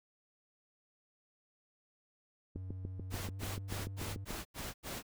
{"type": "tone with pitch glide", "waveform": "triangle", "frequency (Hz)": [93.4, 97.42], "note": ["F#2", "G2"], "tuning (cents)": [17, -10], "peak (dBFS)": -39, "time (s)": [2.55, 4.25], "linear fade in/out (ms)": 10, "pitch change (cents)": 73, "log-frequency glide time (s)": [3.29, 3.37]}
{"type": "click train", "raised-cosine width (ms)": 3, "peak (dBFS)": -29, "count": 13, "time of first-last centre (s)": [2.56, 4.307], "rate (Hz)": 6.87}
{"type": "noise bursts", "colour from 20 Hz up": "pink", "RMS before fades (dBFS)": -42, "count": 7, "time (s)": [3.1, 5.028], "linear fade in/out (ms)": 50, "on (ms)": 200, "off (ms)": 88}
{"effects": []}